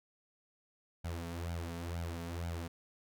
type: tone with flanger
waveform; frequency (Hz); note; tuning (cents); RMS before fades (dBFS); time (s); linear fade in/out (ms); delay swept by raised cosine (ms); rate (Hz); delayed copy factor
sawtooth; 84.8; E2; +50; -40; 1.04-2.68; 10; 1.3 to 4.5; 2.1; +0.75
effects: none